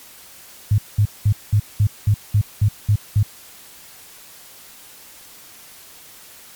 sine tone bursts, 103.83 Hz, G#2, in tune, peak -11 dBFS, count 10, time 0.71-3.23 s, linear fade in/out 5 ms, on 72 ms, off 200 ms, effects white hiss -43 dBFS RMS until 6.55 s + MP3 96 kbps

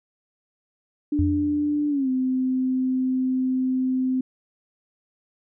sine tone with pitch glide, 294.8 to 258.1 Hz, D4 to C4, +7 to -23 cents, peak -20 dBFS, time 1.12-4.21 s, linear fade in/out 5 ms, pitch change -230 cents, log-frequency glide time 1.89-2.09 s
sine tone with exponential decay, 87.31 Hz, F2, in tune, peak -18 dBFS, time 1.19-1.88 s, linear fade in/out 0 ms, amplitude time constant 150 ms
effects none

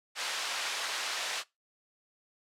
white band-pass noise, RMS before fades -35 dBFS, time 0.15-1.44 s, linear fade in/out 50 ms, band 710 to 4600 Hz, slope 12 dB/octave, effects noise-tail reverb RT60 0.2 s tail -21 dB re dry + low-pass 12000 Hz 12 dB/octave

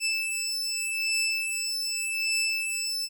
20% pulse beating tone pair, 2637 / 2637.84 Hz, E7 / E7, 0 / +1 cents, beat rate 0.84 Hz, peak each -25 dBFS, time 0-3.09 s, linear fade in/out 50 ms, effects none

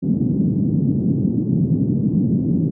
pink band-pass noise, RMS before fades -18 dBFS, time 0.02-2.71 s, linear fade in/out 20 ms, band 140 to 260 Hz, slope 24 dB/octave, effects none

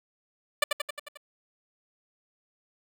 10% pulse tone with echo, 587.3 Hz, D5, in tune, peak -11 dBFS, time 0.62-0.64 s, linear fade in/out 5 ms, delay 89 ms, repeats 6, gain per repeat -4 dB, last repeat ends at 1.174 s, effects none

